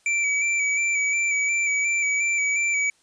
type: tone with vibrato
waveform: square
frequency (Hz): 2312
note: D7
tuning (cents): -28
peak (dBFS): -21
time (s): 0.06-2.9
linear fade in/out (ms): 2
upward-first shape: square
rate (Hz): 2.8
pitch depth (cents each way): 25
effects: white hiss -62 dBFS RMS until 3.02 s + resampled to 22050 Hz